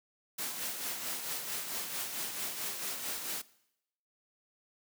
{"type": "noise with tremolo", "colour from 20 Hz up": "white", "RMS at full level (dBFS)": -36, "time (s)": [0.38, 3.42], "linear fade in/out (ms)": 10, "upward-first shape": "sine", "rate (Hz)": 4.5, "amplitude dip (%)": 45, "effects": ["noise-tail reverb RT60 0.8 s tail -20 dB re dry", "high-pass 150 Hz 12 dB/octave"]}